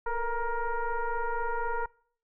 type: tone with frequency modulation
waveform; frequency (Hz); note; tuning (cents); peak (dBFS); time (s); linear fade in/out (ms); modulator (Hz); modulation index
sine; 478; A#4; +43; -27; 0.06-1.86; 5; 466; 1.9
effects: noise-tail reverb RT60 0.6 s tail -26 dB re dry